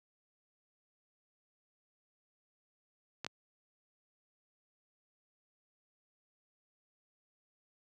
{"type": "clicks", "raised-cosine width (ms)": 0.2, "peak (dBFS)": [-21, -19], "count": 2, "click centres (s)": [3.246, 3.265], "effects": ["high-pass 100 Hz 12 dB/octave"]}